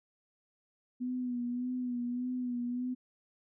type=tone with vibrato; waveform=sine; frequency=246.9 Hz; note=B3; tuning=in tune; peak=-32 dBFS; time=1-2.95 s; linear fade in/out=20 ms; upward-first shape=sine; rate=1.7 Hz; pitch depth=39 cents each way; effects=none